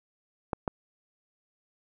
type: clicks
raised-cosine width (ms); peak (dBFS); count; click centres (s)
1; -14; 2; 0.532 / 0.678
effects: none